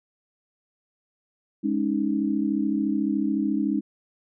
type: chord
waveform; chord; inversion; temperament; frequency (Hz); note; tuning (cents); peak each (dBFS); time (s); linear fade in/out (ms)
sine; Ab suspended fourth; none; equal; 207.7 / 277.2 / 311.1; Ab3 / Db4 / Eb4; 0 / 0 / 0; -26; 1.63-3.81; 20
effects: none